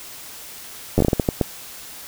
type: slowing click train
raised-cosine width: 2 ms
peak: -3 dBFS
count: 10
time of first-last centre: 0.98-1.412 s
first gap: 10 ms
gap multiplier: 1.37
effects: white hiss -38 dBFS RMS until 2.07 s